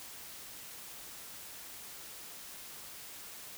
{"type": "silence", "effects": ["white hiss -48 dBFS RMS until 3.57 s"]}